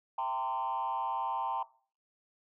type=tone with frequency modulation; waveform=sine; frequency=910 Hz; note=A#5; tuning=42 cents flat; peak=-29 dBFS; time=0.18-1.63 s; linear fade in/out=5 ms; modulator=122 Hz; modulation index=1.1; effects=noise-tail reverb RT60 0.4 s tail -19 dB re dry + tanh soft clip ceiling -27 dBFS